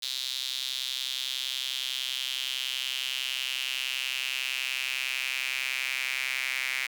sawtooth tone with high-pass filter sweep, 130.81 Hz, C3, in tune, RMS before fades -32 dBFS, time 0.02-6.87 s, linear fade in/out 10 ms, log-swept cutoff 3800 to 2200 Hz, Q 4.5, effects none

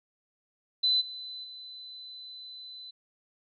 sine tone with level steps, 4017 Hz, B7, 29 cents sharp, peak -22 / -38 / -42 dBFS, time 0.83-2.91 s, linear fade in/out 10 ms, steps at 1 / 1.43 s, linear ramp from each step 20 ms, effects none

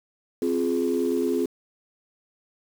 sine chord, F minor, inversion second, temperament just, 261.9 / 349.2 / 419.1 Hz, C4 / F4 / Ab4, +2 / 0 / +16 cents, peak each -25 dBFS, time 0.42-1.46 s, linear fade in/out 2 ms, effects tanh soft clip ceiling -14 dBFS + 7-bit

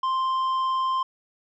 sine tone with tanh clipping, 1047 Hz, C6, 1 cent sharp, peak -23 dBFS, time 0.03-1.03 s, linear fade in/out 5 ms, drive 6 dB, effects none

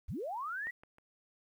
sine linear sweep, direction up, 32.7 to 1975.5 Hz, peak -36 dBFS, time 0.08-0.71 s, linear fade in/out 10 ms
clicks, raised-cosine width 0.5 ms, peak -34 / -39 / -44 dBFS, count 3, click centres 0.67 / 0.835 / 0.984 s
effects 11-bit

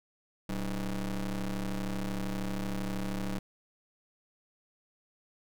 35% pulse ring-modulated tone, 103.83 Hz, G#2, in tune, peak -27 dBFS, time 0.49-3.39 s, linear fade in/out 5 ms, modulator 87.4 Hz, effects none

